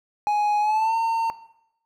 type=tone with pitch glide; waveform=triangle; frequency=834 to 909.5 Hz; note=G#5 to A#5; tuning=+7 to -43 cents; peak=-17 dBFS; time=0.27-1.3 s; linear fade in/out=0 ms; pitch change=+150 cents; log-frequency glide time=0.6-0.95 s; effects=noise-tail reverb RT60 0.8 s tail -17 dB re dry